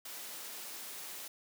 white high-pass noise, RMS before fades -45 dBFS, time 0.05-1.28 s, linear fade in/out 5 ms, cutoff 230 Hz, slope 12 dB/octave, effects none

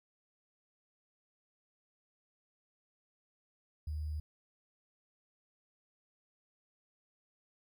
sine tone with sample-and-hold, 76.3 Hz, D#2, 33 cents flat, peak -35 dBFS, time 3.87-4.2 s, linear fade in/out 5 ms, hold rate 4900 Hz, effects none

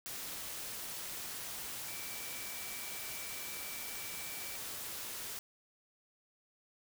sine tone in noise, 2317 Hz, D7, 24 cents flat, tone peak -50 dBFS, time 1.88-4.57 s, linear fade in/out 0 ms, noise white, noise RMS -43 dBFS, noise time 0.06-5.39 s, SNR -10 dB, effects none

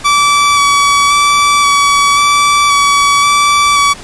sawtooth tone with vibrato, 1148 Hz, D6, 40 cents flat, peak -3 dBFS, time 0.04-3.94 s, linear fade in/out 20 ms, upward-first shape square, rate 0.94 Hz, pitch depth 14 cents each way, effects pink hiss -31 dBFS RMS until 4.03 s + resampled to 22050 Hz

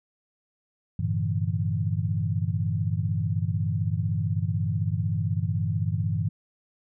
sine chord, E half-diminished seventh, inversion first, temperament equal with one note detuned, 98 / 113.94 / 146.83 / 164.81 Hz, G2 / Bb2 / D3 / E3, 0 / -39 / 0 / 0 cents, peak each -27 / -29 / -31 / -30 dBFS, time 0.99-6.29 s, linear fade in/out 5 ms, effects none

